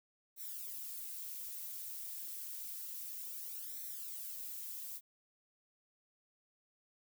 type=noise with flanger; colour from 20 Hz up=violet; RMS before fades=-45 dBFS; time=0.36-5.01 s; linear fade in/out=50 ms; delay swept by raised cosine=0.51 to 5.51 ms; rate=0.29 Hz; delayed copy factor=+0.8; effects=none